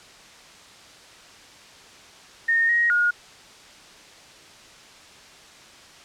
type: tone with pitch steps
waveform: sine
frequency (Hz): 1837 / 1883 / 1435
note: A#6 / A#6 / F6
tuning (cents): -26 / +17 / +47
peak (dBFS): -17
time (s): 2.48-3.11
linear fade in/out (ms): 10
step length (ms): 210
effects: white hiss -47 dBFS RMS until 6.04 s + low-pass 6000 Hz 12 dB/octave